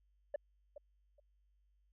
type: tone with echo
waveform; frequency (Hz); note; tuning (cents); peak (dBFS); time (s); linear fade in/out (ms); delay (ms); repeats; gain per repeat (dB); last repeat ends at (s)
sine; 581; D5; -19; -31; 0.34-0.36; 5; 420; 2; -15; 1.2
effects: tanh soft clip ceiling -33 dBFS + added 50 Hz sine -70 dBFS peak until 1.92 s